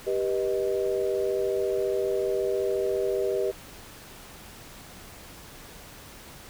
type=chord; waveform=sine; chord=G augmented; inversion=none; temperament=equal with one note detuned; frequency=392 / 486.5 / 622.3 Hz; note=G4 / B4 / D#5; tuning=0 / -26 / 0 cents; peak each=-26 / -29 / -31 dBFS; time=0.06-3.52 s; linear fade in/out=20 ms; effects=pink hiss -46 dBFS RMS until 6.49 s